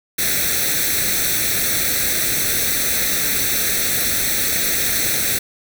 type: noise with comb filter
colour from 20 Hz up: white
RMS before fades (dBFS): -19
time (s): 0.18-5.39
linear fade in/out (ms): 10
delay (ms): 0.5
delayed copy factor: +0.8
effects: none